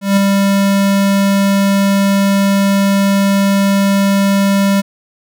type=tone with ADSR envelope; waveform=square; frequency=197.6 Hz; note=G3; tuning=14 cents sharp; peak=-7 dBFS; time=0.01-4.82 s; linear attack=160 ms; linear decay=5 ms; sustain=-3 dB; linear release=22 ms; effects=none